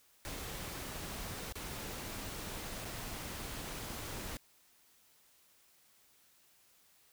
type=noise with dropouts; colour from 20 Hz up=pink; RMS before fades=-43 dBFS; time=0.25-4.37 s; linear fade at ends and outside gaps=0 ms; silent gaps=1.524-1.555 / 2.848-2.852 s; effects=white hiss -67 dBFS RMS until 7.12 s